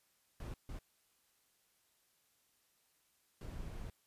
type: noise bursts at uneven times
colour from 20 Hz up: brown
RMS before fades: -45 dBFS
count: 3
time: 0.4-0.54 / 0.69-0.79 / 3.41-3.9 s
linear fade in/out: 2 ms
effects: white hiss -75 dBFS RMS until 4.06 s + resampled to 32000 Hz